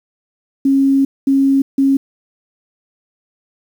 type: tone bursts at uneven times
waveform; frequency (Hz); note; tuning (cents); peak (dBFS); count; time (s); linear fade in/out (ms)
sine; 272.7; C#4; -28; -9; 3; 0.65-1.05 / 1.27-1.62 / 1.78-1.97; 5
effects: 7-bit